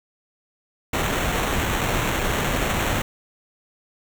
pink noise with sample-and-hold, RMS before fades -23 dBFS, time 0.93-3.02 s, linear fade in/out 5 ms, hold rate 4900 Hz, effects none

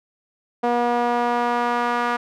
sawtooth tone with band-pass filter sweep, 240.3 Hz, B3, 47 cents flat, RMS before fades -21 dBFS, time 0.63-2.17 s, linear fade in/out 10 ms, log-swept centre 700 to 1200 Hz, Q 1.7, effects none

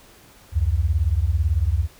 sine beating tone pair, 69.3 / 87.3 Hz, C#2 / F2, 0 / 0 cents, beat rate 18 Hz, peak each -20 dBFS, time 0.52-1.88 s, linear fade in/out 50 ms, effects pink hiss -50 dBFS RMS until 1.99 s

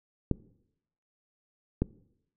clicks, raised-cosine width 3 ms, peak -12 dBFS, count 2, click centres 0.313 / 1.82 s, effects noise-tail reverb RT60 0.8 s tail -21 dB re dry

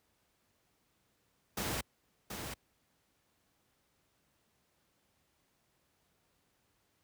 pink noise with echo, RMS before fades -36 dBFS, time 1.57-1.81 s, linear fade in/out 5 ms, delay 730 ms, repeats 1, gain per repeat -6 dB, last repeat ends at 2.54 s, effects pink hiss -75 dBFS RMS until 7.03 s + high-pass 60 Hz 12 dB/octave

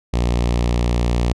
sawtooth tone with notch filter, 59.5 Hz, A#1, 36 cents sharp, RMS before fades -18 dBFS, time 0.13-1.33 s, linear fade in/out 10 ms, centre 1500 Hz, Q 1.8, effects low-pass 7000 Hz 12 dB/octave

